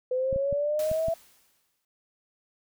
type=linear sweep; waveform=sine; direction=up; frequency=502 to 665 Hz; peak=-24 dBFS; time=0.11-1.14 s; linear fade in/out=5 ms
type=clicks; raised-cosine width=5 ms; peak=-23 dBFS; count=5; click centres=0.328 / 0.361 / 0.527 / 0.915 / 1.084 s
type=noise with exponential decay; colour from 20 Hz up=white; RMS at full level=-40 dBFS; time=0.79-1.85 s; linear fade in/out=2 ms; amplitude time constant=230 ms
effects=none